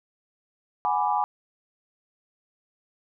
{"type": "chord", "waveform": "sine", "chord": "G# half-diminished seventh", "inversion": "third", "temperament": "equal", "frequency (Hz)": [740, 830.6, 987.8, 1174.7], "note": ["F#5", "G#5", "B5", "D6"], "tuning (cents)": [0, 0, 0, 0], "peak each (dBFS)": [-30, -24, -27, -30], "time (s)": [0.85, 1.24], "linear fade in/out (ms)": 0, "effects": []}